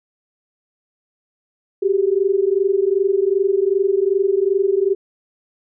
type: tone pair together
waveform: sine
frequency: 380 / 402.6 Hz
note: F#4 / G4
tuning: +46 / +46 cents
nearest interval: minor second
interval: 100 cents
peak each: -17 dBFS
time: 1.82-4.95 s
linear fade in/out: 10 ms
effects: none